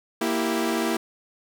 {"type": "chord", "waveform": "sawtooth", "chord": "E diminished", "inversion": "second", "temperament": "equal", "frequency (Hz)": [233.1, 329.6, 392], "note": ["Bb3", "E4", "G4"], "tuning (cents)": [0, 0, 0], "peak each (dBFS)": [-23, -22, -25], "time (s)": [0.21, 0.97], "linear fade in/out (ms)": 5, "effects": []}